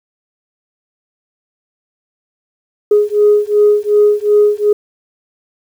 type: beating tone pair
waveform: sine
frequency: 415.3 / 418 Hz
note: G#4 / G#4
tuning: 0 / +11 cents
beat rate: 2.7 Hz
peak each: -10 dBFS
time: 2.91-4.73 s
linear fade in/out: 5 ms
effects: tanh soft clip ceiling -1 dBFS + 7-bit